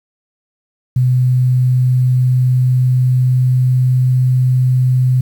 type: tone with pitch glide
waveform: sine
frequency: 126.4 to 127.5 Hz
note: B2 to C3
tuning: +41 to -44 cents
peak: -9 dBFS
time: 0.96-5.21 s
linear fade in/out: 5 ms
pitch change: +15 cents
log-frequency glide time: 1.18-4.33 s
effects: 7-bit